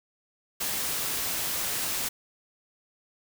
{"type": "noise", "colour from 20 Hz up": "white", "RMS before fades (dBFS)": -30, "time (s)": [0.6, 2.09], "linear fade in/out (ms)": 10, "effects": []}